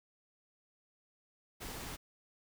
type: noise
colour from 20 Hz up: pink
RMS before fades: -44 dBFS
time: 1.6-1.97 s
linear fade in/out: 20 ms
effects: none